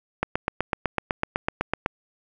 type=click train; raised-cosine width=0.5 ms; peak=-7 dBFS; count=14; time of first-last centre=0.23-1.861 s; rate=7.97 Hz; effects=none